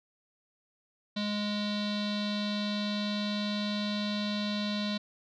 square tone with low-pass filter, 207.7 Hz, G#3, in tune, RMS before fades -32 dBFS, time 1.16-4.98 s, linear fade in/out 10 ms, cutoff 4000 Hz, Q 7.6, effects none

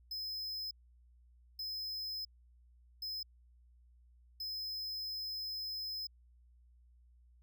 square tone bursts at uneven times, 5100 Hz, D#8, 42 cents sharp, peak -39 dBFS, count 4, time 0.11-0.71 / 1.59-2.25 / 3.02-3.23 / 4.4-6.07 s, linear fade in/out 5 ms, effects added 60 Hz sine -61 dBFS peak until 7.42 s

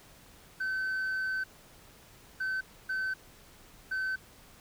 sine tone bursts at uneven times, 1531 Hz, G6, 41 cents flat, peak -27 dBFS, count 4, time 0.6-1.44 / 2.4-2.61 / 2.89-3.14 / 3.91-4.16 s, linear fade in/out 10 ms, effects tanh soft clip ceiling -29 dBFS + pink hiss -56 dBFS RMS until 4.6 s

